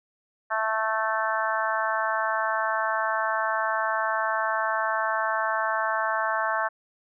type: harmonic tone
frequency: 220 Hz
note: A3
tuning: in tune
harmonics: 3 / 4 / 5 / 6 / 7 / 8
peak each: -30 / -30 / -29 / -32 / -30 / -33 dBFS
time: 0.5-6.69 s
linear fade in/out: 20 ms
effects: none